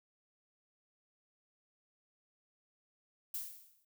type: noise with exponential decay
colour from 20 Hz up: violet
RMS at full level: -37 dBFS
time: 3.34-3.85 s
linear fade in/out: 5 ms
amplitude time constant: 110 ms
effects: none